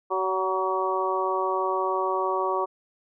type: harmonic tone with a mistuned harmonic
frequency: 188.6 Hz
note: F#3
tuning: 33 cents sharp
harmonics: 2 / 3 / 4 / 5 / 6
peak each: -28 / -31 / -32 / -29 / -28 dBFS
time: 0.1-2.66 s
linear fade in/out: 20 ms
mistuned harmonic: 4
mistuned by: -16 cents
effects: none